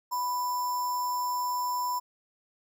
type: tone with sample-and-hold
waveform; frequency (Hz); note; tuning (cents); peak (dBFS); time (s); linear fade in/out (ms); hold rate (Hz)
sine; 989; B5; +2; -27; 0.11-2; 20; 6300
effects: none